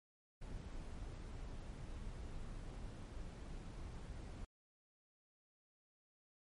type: noise with ADSR envelope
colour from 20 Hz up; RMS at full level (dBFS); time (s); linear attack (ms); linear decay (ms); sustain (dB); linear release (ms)
brown; -45; 0.41-4.45; 13; 4; -3; 4
effects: MP3 48 kbps